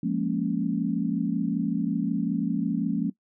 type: chord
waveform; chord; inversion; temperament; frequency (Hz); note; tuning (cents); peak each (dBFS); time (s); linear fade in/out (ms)
sine; Bb minor seventh; second; equal; 174.61 / 207.7 / 233.1 / 277.2; F3 / Ab3 / Bb3 / Db4; 0 / 0 / 0 / 0; -29; 0.03-3.1; 5
effects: noise-tail reverb RT60 0.1 s tail -19 dB re dry